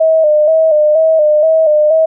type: tone with vibrato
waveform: sine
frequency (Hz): 622.3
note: D#5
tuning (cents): 0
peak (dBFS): -6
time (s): 0-2.06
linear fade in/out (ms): 10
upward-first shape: square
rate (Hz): 2.1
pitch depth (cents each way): 51
effects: none